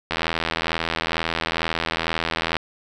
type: click train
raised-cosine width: 0.3 ms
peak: -6 dBFS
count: 203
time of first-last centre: 0.11-2.567 s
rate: 82.2 Hz
effects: none